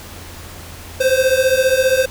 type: beating tone pair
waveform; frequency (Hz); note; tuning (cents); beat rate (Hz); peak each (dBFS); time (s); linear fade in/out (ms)
square; 514 / 529; C5 / C5; -31 / +19; 15; -16; 1-2.06; 10
effects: added 85 Hz sine -37 dBFS peak until 2.1 s + pink hiss -36 dBFS RMS until 2.1 s